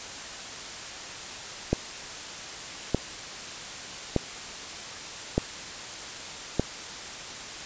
click train, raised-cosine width 2 ms, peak -8 dBFS, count 5, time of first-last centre 1.73-6.596 s, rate 0.822 Hz, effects white hiss -38 dBFS RMS until 7.65 s + resampled to 16000 Hz

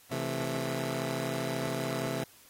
15% pulse chord, A minor, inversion first, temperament just, 132 / 165 / 220 Hz, C3 / E3 / A3, +16 / +2 / 0 cents, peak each -28 / -31 / -32 dBFS, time 0.11-2.24 s, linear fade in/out 5 ms, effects white hiss -58 dBFS RMS until 2.49 s + AAC 48 kbps

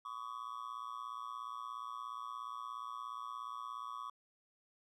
triangle tone with amplitude modulation, 1131 Hz, C#6, 34 cents sharp, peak -36 dBFS, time 0.05-4.1 s, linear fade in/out 5 ms, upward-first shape sine, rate 117 Hz, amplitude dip 100%, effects none

